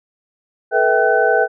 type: tone cluster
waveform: sine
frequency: 435.8 / 486.9 / 653 / 778 / 1508 Hz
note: A4 / B4 / E5 / G5 / F#6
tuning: -17 / -25 / -17 / -13 / +32 cents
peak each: -18 dBFS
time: 0.71-1.48 s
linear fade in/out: 50 ms
effects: none